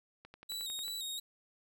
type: click train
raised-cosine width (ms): 0.3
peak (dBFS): -35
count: 8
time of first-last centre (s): 0.25-0.881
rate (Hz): 11.1
type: tone with vibrato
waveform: sawtooth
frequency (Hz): 3843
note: B7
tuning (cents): -48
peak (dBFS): -35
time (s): 0.49-1.2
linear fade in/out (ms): 10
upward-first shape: square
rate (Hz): 2.9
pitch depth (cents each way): 45
effects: none